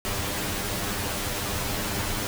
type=noise with comb filter; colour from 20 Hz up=pink; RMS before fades=-29 dBFS; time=0.05-2.27 s; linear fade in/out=0 ms; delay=10 ms; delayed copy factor=+0.7; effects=none